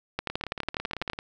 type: two click trains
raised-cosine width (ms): 0.3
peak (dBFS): -18 / -12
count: 17 / 12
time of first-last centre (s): 0.3-1.189 / 0.19-1.099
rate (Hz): 18 / 12.1
effects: none